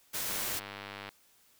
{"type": "noise", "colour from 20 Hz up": "white", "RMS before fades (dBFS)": -35, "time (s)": [0.13, 0.6], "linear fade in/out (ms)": 20}
{"type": "click train", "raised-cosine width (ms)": 0.3, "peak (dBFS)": -25, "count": 81, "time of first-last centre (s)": [0.29, 1.09], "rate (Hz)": 100}
{"effects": ["white hiss -65 dBFS RMS until 1.59 s"]}